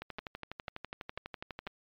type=two click trains; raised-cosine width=0.3 ms; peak=-23 / -23 dBFS; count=4 / 21; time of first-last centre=0.19-1.668 / 0.02-1.673 s; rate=2.03 / 12.1 Hz; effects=low-pass 4000 Hz 12 dB/octave + MP3 96 kbps